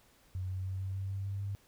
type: tone with pitch steps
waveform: sine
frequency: 92.7 / 93.67 / 94.65 / 95.64 / 96.64 / 97.65 / 98.67 / 99.7 Hz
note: F#2 / F#2 / F#2 / G2 / G2 / G2 / G2 / G2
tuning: +4 / +22 / +40 / -42 / -24 / -6 / +12 / +30 cents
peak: -34 dBFS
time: 0.35-1.55 s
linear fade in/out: 0 ms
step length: 150 ms
effects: pink hiss -65 dBFS RMS until 1.67 s